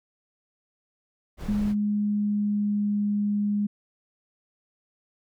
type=noise; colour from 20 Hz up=brown; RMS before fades=-34 dBFS; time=1.37-1.75 s; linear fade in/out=50 ms
type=tone with pitch glide; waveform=sine; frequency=207.7 to 205.9 Hz; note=G#3 to G#3; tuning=0 to -15 cents; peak=-22 dBFS; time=1.48-3.67 s; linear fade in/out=10 ms; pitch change=-15 cents; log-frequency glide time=1.81-2.98 s
effects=none